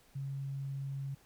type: tone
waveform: sine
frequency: 137.3 Hz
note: C#3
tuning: 16 cents flat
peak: -36 dBFS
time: 0.15-1.15 s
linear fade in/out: 10 ms
effects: pink hiss -65 dBFS RMS until 1.25 s